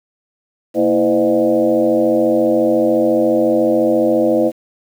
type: tone with frequency modulation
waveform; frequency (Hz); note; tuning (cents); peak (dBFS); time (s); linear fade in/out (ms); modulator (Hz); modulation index
sine; 420.6; G#4; +22; -10; 0.74-4.52; 50; 94.2; 2.2
effects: high-pass 200 Hz 12 dB/octave + 7-bit